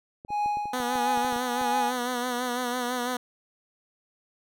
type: clicks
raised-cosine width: 2 ms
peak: -29 dBFS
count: 12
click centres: 0.249 / 0.305 / 0.46 / 0.571 / 0.656 / 0.802 / 0.956 / 1.175 / 1.248 / 1.326 / 1.362 / 1.614 s
type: tone with tremolo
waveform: triangle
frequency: 830.6 Hz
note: G#5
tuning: in tune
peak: -21 dBFS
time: 0.28-1.93 s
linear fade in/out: 50 ms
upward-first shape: triangle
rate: 1.5 Hz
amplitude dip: 85%
type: tone with vibrato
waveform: 10% pulse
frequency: 246.9 Hz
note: B3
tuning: in tune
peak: -19 dBFS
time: 0.73-3.17 s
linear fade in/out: 5 ms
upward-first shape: sine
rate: 6 Hz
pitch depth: 44 cents each way
effects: none